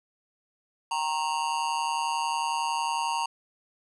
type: tone with amplitude modulation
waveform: square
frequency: 930 Hz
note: A#5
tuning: 4 cents flat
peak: -23 dBFS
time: 0.91-3.26 s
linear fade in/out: 5 ms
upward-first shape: sine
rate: 151 Hz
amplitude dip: 85%
effects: resampled to 24000 Hz + 9-bit